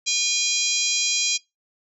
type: harmonic tone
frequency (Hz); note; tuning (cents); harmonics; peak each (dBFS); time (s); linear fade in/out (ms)
810; G#5; -43; 3 / 4 / 5 / 6 / 7 / 8 / 9; -28 / -28 / -28 / -28 / -28 / -28 / -28; 0.06-1.38; 20
effects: noise-tail reverb RT60 0.2 s tail -22 dB re dry